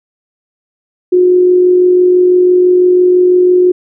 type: tone with amplitude modulation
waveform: sine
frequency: 361.8 Hz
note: F#4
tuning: 39 cents flat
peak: -3 dBFS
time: 1.12-3.72 s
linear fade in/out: 10 ms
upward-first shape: sine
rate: 46 Hz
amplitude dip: 30%
effects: none